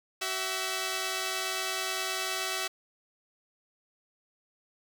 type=tone pair together; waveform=5% pulse; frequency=378.1 / 659.3 Hz; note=F#4 / E5; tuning=+38 / 0 cents; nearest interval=minor seventh; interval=962 cents; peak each=-22 dBFS; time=0.21-2.68 s; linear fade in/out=10 ms; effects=none